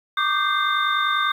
sine tone cluster, 1154 / 1204 / 1559 / 2083 / 3625 Hz, D6 / D6 / G6 / C7 / A#7, -31 / +43 / -10 / -8 / -49 cents, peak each -25 / -23 / -24 / -31 / -26 dBFS, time 0.17-1.32 s, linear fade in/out 5 ms, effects 8-bit

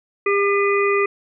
harmonic tone with a mistuned harmonic, 401.3 Hz, G4, 41 cents sharp, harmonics 1 / 3 / 5 / 6, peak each -17 / -22 / -24 / -25 dBFS, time 0.26-1.06 s, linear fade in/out 5 ms, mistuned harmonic 6, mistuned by +40 cents, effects none

